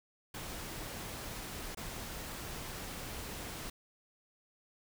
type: noise with dropouts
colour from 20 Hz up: pink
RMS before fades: -43 dBFS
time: 0.34-3.7 s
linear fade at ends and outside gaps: 5 ms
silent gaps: 1.749-1.771 s
effects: none